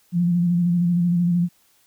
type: tone with vibrato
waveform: sine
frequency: 174.1 Hz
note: F3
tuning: 5 cents flat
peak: -16 dBFS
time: 0.12-1.49 s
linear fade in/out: 50 ms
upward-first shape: square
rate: 13 Hz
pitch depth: 30 cents each way
effects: white hiss -60 dBFS RMS until 1.86 s